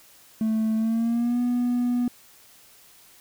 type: tone with pitch glide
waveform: triangle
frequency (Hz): 220 to 244.1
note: A3 to B3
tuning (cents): 0 to -20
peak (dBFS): -18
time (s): 0.41-2.08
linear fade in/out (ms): 2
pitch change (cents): +180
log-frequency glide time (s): 0.76-1.4
effects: tanh soft clip ceiling -15 dBFS + white hiss -53 dBFS RMS until 3.2 s